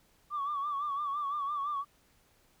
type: tone with vibrato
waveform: sine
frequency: 1151 Hz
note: D6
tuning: 35 cents flat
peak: -30 dBFS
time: 0.3-1.85 s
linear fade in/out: 50 ms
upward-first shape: sine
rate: 5.9 Hz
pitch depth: 75 cents each way
effects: tanh soft clip ceiling -27 dBFS + pink hiss -67 dBFS RMS until 2.6 s